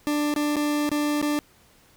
40% pulse tone with dropouts, 295.5 Hz, D4, 11 cents sharp, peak -21 dBFS, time 0.07-1.39 s, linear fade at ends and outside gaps 0 ms, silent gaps 0.34-0.362 / 0.558-0.566 / 0.892-0.916 / 1.215-1.226 s, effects pink hiss -57 dBFS RMS until 1.96 s

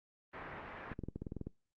white low-pass noise, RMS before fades -47 dBFS, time 0.33-0.94 s, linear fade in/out 10 ms, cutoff 1900 Hz, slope 24 dB/octave
clicks, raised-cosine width 3 ms, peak -28 dBFS, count 11, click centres 0.917 / 0.991 / 1.037 / 1.086 / 1.16 / 1.22 / 1.268 / 1.321 / 1.367 / 1.413 / 1.47 s
effects noise-tail reverb RT60 0.2 s tail -24 dB re dry + Opus 32 kbps

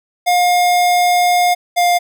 square tone pair in turn, 712 / 704.6 Hz, F5 / F5, +33 / +15 cents, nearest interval unison, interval 18 cents, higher first, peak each -11 dBFS, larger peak neither, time 0.26-1.55 / 1.76-1.99 s, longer first, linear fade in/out 20 ms, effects none

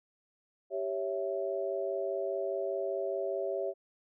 sine chord, C# diminished, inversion second, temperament equal, 392 / 554.4 / 659.3 Hz, G4 / C#5 / E5, 0 / 0 / 0 cents, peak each -35 / -35 / -36 dBFS, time 0.7-3.74 s, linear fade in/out 50 ms, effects none

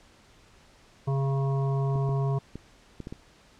harmonic tone, 136.7 Hz, C#3, 24 cents flat, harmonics 1 / 3 / 5 / 7 / 8, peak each -24 / -34 / -38 / -41 / -42 dBFS, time 1.07-2.39 s, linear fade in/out 10 ms
clicks, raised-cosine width 3 ms, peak -24 dBFS, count 6, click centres 1.957 / 2.092 / 2.556 / 3.003 / 3.071 / 3.125 s
effects pink hiss -57 dBFS RMS until 3.59 s + low-pass 7000 Hz 12 dB/octave

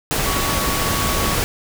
sine tone in noise, 1122 Hz, C#6, 21 cents sharp, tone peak -26 dBFS, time 0.26-1.35 s, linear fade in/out 0 ms, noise pink, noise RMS -20 dBFS, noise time 0.11-1.44 s, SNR -9 dB, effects none

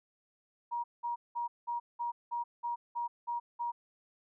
sine tone bursts, 950 Hz, A#5, 33 cents sharp, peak -32 dBFS, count 10, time 0.71-3.72 s, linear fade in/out 20 ms, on 130 ms, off 190 ms, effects none

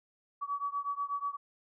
sine beating tone pair, 1135 / 1143.2 Hz, C#6 / D6, +41 / -47 cents, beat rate 8.2 Hz, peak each -35 / -36 dBFS, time 0.41-1.37 s, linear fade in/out 20 ms, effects none

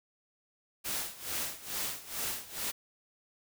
white noise with tremolo, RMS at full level -34 dBFS, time 0.84-2.72 s, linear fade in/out 20 ms, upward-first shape sine, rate 2.3 Hz, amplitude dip 85%, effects none

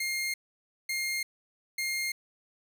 sawtooth tone bursts, 2125 Hz, C7, 26 cents sharp, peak -26 dBFS, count 3, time 0-2.12 s, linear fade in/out 5 ms, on 340 ms, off 550 ms, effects none

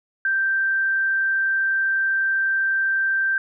sine tone, 1568 Hz, G6, in tune, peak -18 dBFS, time 0.25-3.38 s, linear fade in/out 2 ms, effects none

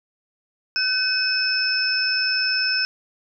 sine tone cluster, 1519 / 2550 / 5270 Hz, F#6 / D#7 / E8, +45 / +42 / -1 cents, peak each -24 / -27 / -21 dBFS, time 0.76-2.85 s, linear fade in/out 0 ms, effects none

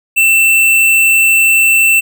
square tone, 2677 Hz, E7, 26 cents sharp, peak -7 dBFS, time 0.16-2.01 s, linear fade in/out 20 ms, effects none

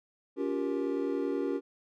triangle chord, G half-diminished seventh, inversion second, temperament just, 282.2 / 352.8 / 392 / 470.4 Hz, Db4 / F4 / G4 / Bb4, +31 / +18 / 0 / +16 cents, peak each -31 / -34 / -32 / -34 dBFS, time 0.36-1.61 s, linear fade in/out 50 ms, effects none

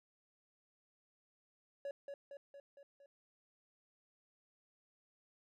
triangle tone with echo, 562 Hz, C#5, 24 cents sharp, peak -38 dBFS, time 1.85-1.91 s, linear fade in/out 2 ms, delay 230 ms, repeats 5, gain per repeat -4 dB, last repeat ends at 3.06 s, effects none

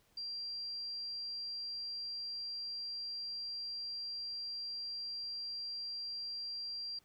sine tone, 4740 Hz, D8, 15 cents sharp, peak -39 dBFS, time 0.17-6.99 s, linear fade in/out 5 ms, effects pink hiss -71 dBFS RMS until 7.04 s

